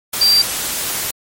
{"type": "tone in noise", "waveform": "sine", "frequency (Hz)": 4708, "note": "D8", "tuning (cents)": 3, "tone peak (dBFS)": -9, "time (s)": [0.21, 0.42], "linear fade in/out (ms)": 5, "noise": "white", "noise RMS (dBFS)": -21, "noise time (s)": [0.13, 1.11], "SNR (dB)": 9, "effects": ["MP3 64 kbps"]}